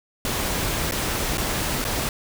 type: noise with dropouts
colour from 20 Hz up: pink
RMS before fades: -25 dBFS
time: 0.25-2.09 s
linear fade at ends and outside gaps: 1 ms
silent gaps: 0.911-0.921 / 1.373-1.38 / 1.842-1.85 s
effects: none